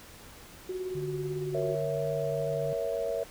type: tone with tremolo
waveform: sine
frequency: 370 Hz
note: F#4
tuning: in tune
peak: -30 dBFS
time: 0.69-1.75 s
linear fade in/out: 5 ms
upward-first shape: sine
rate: 18 Hz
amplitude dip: 50%
type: tone with vibrato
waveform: sine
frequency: 146.83 Hz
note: D3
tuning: in tune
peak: -35 dBFS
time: 0.95-2.73 s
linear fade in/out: 0 ms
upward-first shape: square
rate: 2.8 Hz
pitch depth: 12 cents each way
type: chord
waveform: sine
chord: A# diminished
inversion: none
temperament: equal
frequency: 466.2 / 554.4 / 659.3 Hz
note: A#4 / C#5 / E5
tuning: 0 / 0 / 0 cents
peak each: -33 dBFS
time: 1.54-3.24 s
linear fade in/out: 10 ms
effects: pink hiss -50 dBFS RMS until 3.3 s

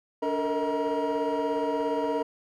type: tone cluster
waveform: triangle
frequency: 288 / 450.3 / 467.3 / 634 / 951 Hz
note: D4 / A4 / A#4 / D#5 / A#5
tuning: -34 / +40 / +4 / +32 / +34 cents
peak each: -29 dBFS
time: 0.22-2.23 s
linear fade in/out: 10 ms
effects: tanh soft clip ceiling -17 dBFS

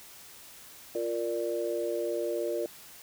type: chord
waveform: sine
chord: Bb major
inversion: second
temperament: equal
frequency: 349.2 / 466.2 / 587.3 Hz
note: F4 / Bb4 / D5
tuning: 0 / 0 / 0 cents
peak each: -33 dBFS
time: 0.95-2.66 s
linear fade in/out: 2 ms
effects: white hiss -50 dBFS RMS until 3.02 s

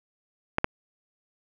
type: clicks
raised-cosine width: 0.5 ms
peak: -7 / -6 dBFS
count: 2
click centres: 0.584 / 0.644 s
effects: none

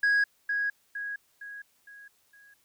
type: tone with echo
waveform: sine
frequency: 1653 Hz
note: G#6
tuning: 9 cents flat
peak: -18 dBFS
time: 0.03-0.24 s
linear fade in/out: 5 ms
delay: 460 ms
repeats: 5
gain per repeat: -7 dB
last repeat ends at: 2.54 s
effects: tanh soft clip ceiling -20 dBFS + white hiss -68 dBFS RMS until 2.64 s

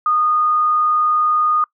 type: tone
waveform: sine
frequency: 1230 Hz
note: D#6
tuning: 20 cents flat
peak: -13 dBFS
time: 0.06-1.64 s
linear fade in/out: 2 ms
effects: noise-tail reverb RT60 0.1 s tail -22 dB re dry

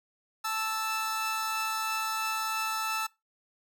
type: tone pair together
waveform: sawtooth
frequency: 880 / 1318.5 Hz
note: A5 / E6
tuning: 0 / 0 cents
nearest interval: perfect fifth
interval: 700 cents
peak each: -31 / -27 dBFS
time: 0.44-3.07 s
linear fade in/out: 10 ms
effects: noise-tail reverb RT60 0.2 s tail -21 dB re dry

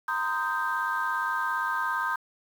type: chord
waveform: sine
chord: C minor seventh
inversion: third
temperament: equal with one note detuned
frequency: 932.3 / 1029.7 / 1244.5 / 1568 Hz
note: Bb5 / C6 / Eb6 / G6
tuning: 0 / -28 / 0 / 0 cents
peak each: -32 / -31 / -31 / -29 dBFS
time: 0.08-2.16 s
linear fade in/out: 5 ms
effects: tanh soft clip ceiling -18 dBFS + 8-bit

